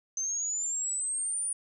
sine exponential sweep, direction up, 6200 to 9530 Hz, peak -29 dBFS, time 0.17-1.53 s, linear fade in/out 2 ms, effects none

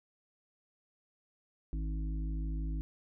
harmonic tone, 53 Hz, G#1, 36 cents sharp, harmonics 1 / 3 / 5 / 6, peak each -33 / -43 / -47 / -49 dBFS, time 1.73-2.81 s, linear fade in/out 0 ms, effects none

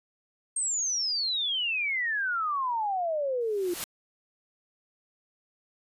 sine exponential sweep, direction down, 8580 to 341.2 Hz, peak -26 dBFS, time 0.56-3.74 s, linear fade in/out 5 ms
white noise with exponential growth, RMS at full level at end -31 dBFS, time 3.41-3.84 s, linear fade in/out 0 ms, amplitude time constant 93 ms
effects resampled to 32000 Hz

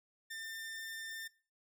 sawtooth tone, 1797 Hz, A6, 36 cents sharp, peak -39 dBFS, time 0.3-1.28 s, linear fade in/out 10 ms, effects noise-tail reverb RT60 0.4 s tail -20 dB re dry

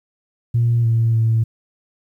sine tone with pitch steps, 117.7 / 114.4 / 112.8 Hz, A#2 / A#2 / A2, +17 / -32 / +44 cents, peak -12 dBFS, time 0.54-1.44 s, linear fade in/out 10 ms, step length 300 ms, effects tanh soft clip ceiling -9 dBFS + 9-bit

